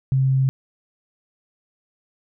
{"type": "tone", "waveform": "sine", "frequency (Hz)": 133.1, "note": "C3", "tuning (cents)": 30, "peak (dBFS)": -15, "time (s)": [0.12, 0.49], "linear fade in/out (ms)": 0, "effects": []}